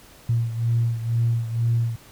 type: beating tone pair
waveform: sine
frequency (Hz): 116 / 118.1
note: A#2 / A#2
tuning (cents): -8 / +23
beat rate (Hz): 2.1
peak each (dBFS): -20 / -25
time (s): 0.29-1.96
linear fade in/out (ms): 5
effects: tanh soft clip ceiling -12 dBFS + pink hiss -49 dBFS RMS until 2.11 s